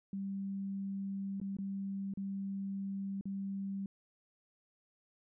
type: tone with dropouts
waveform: sine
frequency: 196 Hz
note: G3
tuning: in tune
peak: -36 dBFS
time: 0.13-3.86 s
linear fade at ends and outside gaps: 2 ms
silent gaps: 1.401-1.414 / 1.568-1.586 / 2.138-2.173 / 3.211-3.255 s
effects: none